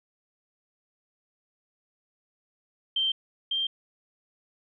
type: tone pair in turn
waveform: sine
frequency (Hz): 3136 / 3171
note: G7 / G7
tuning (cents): 0 / +19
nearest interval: unison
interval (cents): 19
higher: second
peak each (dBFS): -23 / -25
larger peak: first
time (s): 2.96-3.12 / 3.51-3.67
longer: neither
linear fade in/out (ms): 5
effects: none